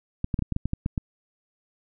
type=clicks; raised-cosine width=5 ms; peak=-13 dBFS; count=10; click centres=0.244 / 0.342 / 0.391 / 0.423 / 0.523 / 0.564 / 0.656 / 0.734 / 0.861 / 0.978 s; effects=none